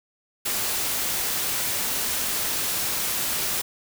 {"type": "noise", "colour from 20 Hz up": "white", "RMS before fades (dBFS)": -26, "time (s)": [0.45, 3.62], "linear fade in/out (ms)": 10, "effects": []}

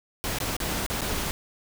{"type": "noise with dropouts", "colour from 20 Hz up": "pink", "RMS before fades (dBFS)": -29, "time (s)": [0.24, 1.31], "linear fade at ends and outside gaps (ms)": 0, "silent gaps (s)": [[0.386, 0.402], [0.566, 0.602], [0.864, 0.9], [1.009, 1.017]], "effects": []}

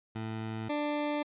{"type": "tone pair in turn", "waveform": "20% pulse", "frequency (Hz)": [110.9, 295.3], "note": ["A2", "D4"], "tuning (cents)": [14, 10], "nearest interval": "octave + perfect fourth", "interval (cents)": 1696, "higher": "second", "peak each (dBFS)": [-30, -25], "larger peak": "second", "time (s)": [[0.15, 0.69], [0.69, 1.23]], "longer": "neither", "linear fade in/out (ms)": 10, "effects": ["resampled to 8000 Hz"]}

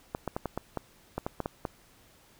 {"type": "clicks", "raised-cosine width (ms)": 1, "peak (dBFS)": -17, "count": 11, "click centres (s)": [0.149, 0.277, 0.365, 0.457, 0.576, 0.773, 1.18, 1.265, 1.403, 1.459, 1.652], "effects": ["pink hiss -60 dBFS RMS until 2.39 s"]}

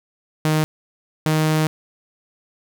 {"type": "tone pair in turn", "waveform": "sawtooth", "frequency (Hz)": [155.3, 156.03], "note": ["D#3", "D#3"], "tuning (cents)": [-3, 5], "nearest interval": "unison", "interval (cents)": 8, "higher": "second", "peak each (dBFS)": -12, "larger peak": "neither", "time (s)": [[0.45, 0.64], [1.26, 1.67]], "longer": "second", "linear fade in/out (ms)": 0, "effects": []}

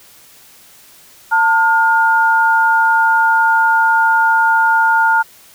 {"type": "tone pair together", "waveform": "sine", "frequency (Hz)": [898, 1422.3], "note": ["A5", "F6"], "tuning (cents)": [35, 31], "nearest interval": "minor sixth", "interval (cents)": 796, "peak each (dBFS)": -12, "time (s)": [1.31, 5.23], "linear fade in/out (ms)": 20, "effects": ["white hiss -44 dBFS RMS until 5.54 s"]}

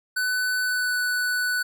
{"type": "tone with pitch glide", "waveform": "square", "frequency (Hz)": [1500, 1487.9], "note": ["F#6", "F#6"], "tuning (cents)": [23, 9], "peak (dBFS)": -23, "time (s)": [0.16, 1.63], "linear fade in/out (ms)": 10, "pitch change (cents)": -14, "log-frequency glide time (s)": [0.63, 0.99], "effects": []}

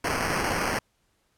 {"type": "noise with sample-and-hold", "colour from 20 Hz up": "white", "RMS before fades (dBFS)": -27, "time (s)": [0.04, 0.79], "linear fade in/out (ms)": 5, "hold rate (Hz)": 3675, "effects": ["pink hiss -70 dBFS RMS until 1.37 s", "low-pass 12000 Hz 12 dB/octave"]}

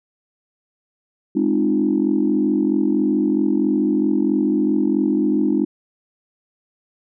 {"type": "chord", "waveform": "sine", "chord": "F minor seventh", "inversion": "first", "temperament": "equal with one note detuned", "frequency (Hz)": [207.7, 261.6, 306.1, 349.2], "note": ["Ab3", "C4", "Eb4", "F4"], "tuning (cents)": [0, 0, -28, 0], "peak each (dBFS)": [-21, -21, -18, -23], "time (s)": [1.35, 5.65], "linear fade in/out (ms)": 10, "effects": ["tanh soft clip ceiling -6 dBFS"]}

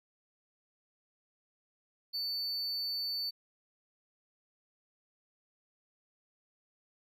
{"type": "tone", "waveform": "triangle", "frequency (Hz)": 4500, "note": "C#8", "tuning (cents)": 25, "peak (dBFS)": -32, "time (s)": [2.13, 3.31], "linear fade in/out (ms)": 20, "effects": []}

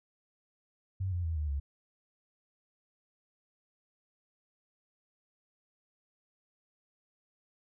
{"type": "tone with pitch steps", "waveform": "sine", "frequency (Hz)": [94.8, 87.94, 81.58, 75.68, 70.2], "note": ["F#2", "F2", "E2", "D#2", "C#2"], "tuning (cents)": [43, 13, -17, -47, 22], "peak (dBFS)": -30, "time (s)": [1, 1.6], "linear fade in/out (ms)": 10, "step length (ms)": 120, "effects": []}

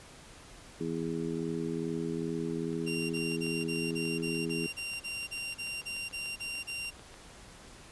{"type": "harmonic tone", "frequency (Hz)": 82.41, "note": "E2", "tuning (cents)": 0, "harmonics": [2, 3, 4, 5], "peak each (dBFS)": [-37, -37, -37, -37], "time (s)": [0.8, 4.67], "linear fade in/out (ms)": 10}
{"type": "click train", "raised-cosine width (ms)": 0.3, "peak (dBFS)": -35, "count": 31, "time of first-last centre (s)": [2.73, 7.142], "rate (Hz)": 6.8}
{"type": "tone bursts", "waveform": "sawtooth", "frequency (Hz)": 2770, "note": "F7", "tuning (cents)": -15, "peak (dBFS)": -32, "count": 15, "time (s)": [2.86, 6.908], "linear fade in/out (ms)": 20, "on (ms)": 240, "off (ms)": 32}
{"effects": ["pink hiss -52 dBFS RMS until 7.91 s", "resampled to 24000 Hz"]}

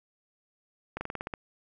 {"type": "slowing click train", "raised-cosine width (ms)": 0.5, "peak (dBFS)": -19, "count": 8, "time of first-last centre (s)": [0.97, 1.338], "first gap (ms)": 40, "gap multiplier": 1.09, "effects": []}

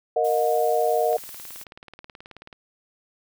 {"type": "chord", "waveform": "sine", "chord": "D# minor", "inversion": "second", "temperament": "equal with one note detuned", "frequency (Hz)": [466.2, 622.3, 721.4], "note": ["A#4", "D#5", "F#5"], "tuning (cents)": [0, 0, -44], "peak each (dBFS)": -23, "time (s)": [0.16, 1.17], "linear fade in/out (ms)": 5}
{"type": "noise", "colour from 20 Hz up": "blue", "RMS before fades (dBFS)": -40, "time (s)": [0.24, 1.64], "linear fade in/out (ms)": 10}
{"type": "click train", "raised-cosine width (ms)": 0.3, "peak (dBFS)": -26, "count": 27, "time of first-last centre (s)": [1.13, 2.528], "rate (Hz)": 18.6}
{"effects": []}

